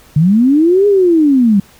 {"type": "linear two-way sweep", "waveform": "sine", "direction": "up then down", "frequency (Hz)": [141.6, 415.3, 189.6], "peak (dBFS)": -6, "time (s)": [0.16, 1.6], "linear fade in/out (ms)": 5, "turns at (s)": 0.87, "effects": ["pink hiss -44 dBFS RMS until 1.79 s"]}